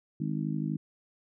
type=harmonic tone; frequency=52.1 Hz; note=G#1; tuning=6 cents sharp; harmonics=3 / 4 / 5 / 6; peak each=-32 / -34 / -36 / -38 dBFS; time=0.2-0.77 s; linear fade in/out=5 ms; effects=none